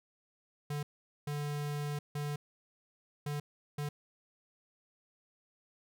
square tone bursts at uneven times, 146.4 Hz, D3, 5 cents flat, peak -35 dBFS, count 5, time 0.7-0.83 / 1.27-1.99 / 2.15-2.36 / 3.26-3.4 / 3.78-3.89 s, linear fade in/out 5 ms, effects none

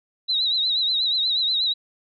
sine tone with vibrato, 3900 Hz, B7, 23 cents flat, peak -19 dBFS, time 0.28-1.74 s, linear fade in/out 20 ms, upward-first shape triangle, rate 8.3 Hz, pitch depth 100 cents each way, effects none

